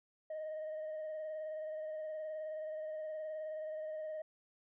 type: tone with vibrato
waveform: sine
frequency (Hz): 622.3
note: D#5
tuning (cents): 0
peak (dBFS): -37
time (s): 0.3-4.22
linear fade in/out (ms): 5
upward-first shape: sine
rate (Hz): 19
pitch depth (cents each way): 24
effects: tanh soft clip ceiling -38 dBFS